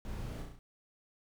brown noise with echo, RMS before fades -41 dBFS, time 0.05-0.42 s, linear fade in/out 0 ms, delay 34 ms, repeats 5, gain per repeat -3 dB, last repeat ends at 0.59 s, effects none

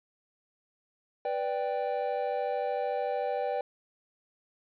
triangle chord, G major, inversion first, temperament equal, 493.9 / 587.3 / 784 Hz, B4 / D5 / G5, 0 / 0 / 0 cents, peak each -31 dBFS, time 1.25-3.61 s, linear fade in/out 2 ms, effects resampled to 11025 Hz

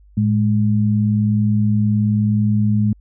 sine tone pair together, 110 / 209 Hz, A2 / G#3, 0 / +11 cents, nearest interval major seventh, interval 1111 cents, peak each -16 dBFS, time 0.17-2.93 s, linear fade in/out 5 ms, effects added 50 Hz sine -45 dBFS peak until 3 s

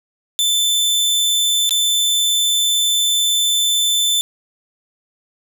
sawtooth tone with dropouts, 3531 Hz, A7, 5 cents sharp, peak -11 dBFS, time 0.39-4.21 s, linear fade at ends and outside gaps 0 ms, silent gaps 1.693-1.708 s, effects 8-bit

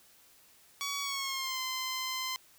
10% pulse tone with pitch glide, 1129 to 1035.3 Hz, C#6 to C6, +31 to -19 cents, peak -25 dBFS, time 0.81-2.36 s, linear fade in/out 0 ms, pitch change -150 cents, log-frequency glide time 1.01-1.59 s, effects white hiss -61 dBFS RMS until 2.58 s

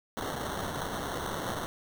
white noise with sample-and-hold, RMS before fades -35 dBFS, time 0.17-1.66 s, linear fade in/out 0 ms, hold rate 2450 Hz, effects none

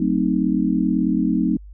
sine chord, F# diminished seventh, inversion none, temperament equal with one note detuned, 185 / 223.2 / 261.6 / 311.1 Hz, F#3 / A3 / C4 / Eb4, 0 / +25 / 0 / 0 cents, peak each -22 dBFS, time 0-1.57 s, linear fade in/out 5 ms, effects added 50 Hz sine -37 dBFS peak until 1.73 s

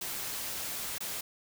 white noise with dropouts, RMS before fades -37 dBFS, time 0.01-1.21 s, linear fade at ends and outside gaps 5 ms, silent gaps 0.983-1.005 s, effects none

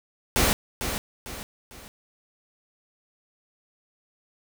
pink noise with echo, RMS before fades -21 dBFS, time 0.36-0.53 s, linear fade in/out 0 ms, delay 450 ms, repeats 3, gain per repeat -8 dB, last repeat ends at 1.88 s, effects none

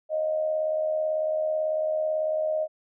sine tone with amplitude modulation, 623 Hz, D#5, 2 cents sharp, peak -21 dBFS, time 0.09-2.68 s, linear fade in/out 50 ms, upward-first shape sine, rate 78.1 Hz, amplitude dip 50%, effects none

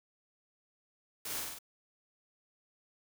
white noise with echo, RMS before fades -40 dBFS, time 1.25-1.4 s, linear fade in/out 5 ms, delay 47 ms, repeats 4, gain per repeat -2 dB, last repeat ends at 1.588 s, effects none

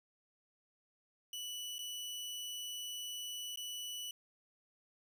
sawtooth tone with dropouts, 2960 Hz, F#7, in tune, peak -38 dBFS, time 1.33-4.11 s, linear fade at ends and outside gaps 2 ms, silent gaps 1.783-1.79 / 3.559-3.573 s, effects none

